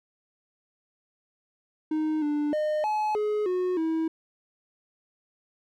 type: tone with pitch steps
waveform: triangle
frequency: 310.5 / 295.5 / 610 / 853 / 421.8 / 364.7 / 322.6 Hz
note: D#4 / D4 / D#5 / G#5 / G#4 / F#4 / E4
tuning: -3 / +11 / -34 / +46 / +27 / -25 / -37 cents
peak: -22 dBFS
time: 1.91-4.08 s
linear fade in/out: 5 ms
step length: 310 ms
effects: none